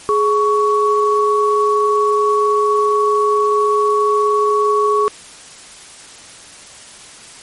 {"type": "tone pair together", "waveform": "sine", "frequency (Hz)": [419.1, 1118.9], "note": ["G#4", "C#6"], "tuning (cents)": [16, 16], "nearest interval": "octave + perfect fourth", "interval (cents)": 1700, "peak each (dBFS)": -14, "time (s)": [0.09, 5.08], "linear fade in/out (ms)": 0, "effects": ["white hiss -38 dBFS RMS until 7.42 s", "MP3 48 kbps"]}